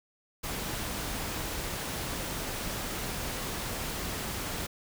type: noise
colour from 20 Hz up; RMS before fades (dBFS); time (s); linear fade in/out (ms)
pink; -35; 0.43-4.67; 10
effects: none